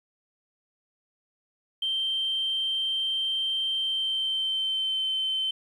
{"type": "tone with pitch glide", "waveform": "sine", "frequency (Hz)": [3136, 3084], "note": ["G7", "G7"], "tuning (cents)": [0, -29], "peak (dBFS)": -24, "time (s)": [1.82, 5.51], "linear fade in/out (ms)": 5, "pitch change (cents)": -29, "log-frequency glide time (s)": [3.74, 5.06], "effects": ["tanh soft clip ceiling -20 dBFS", "10-bit"]}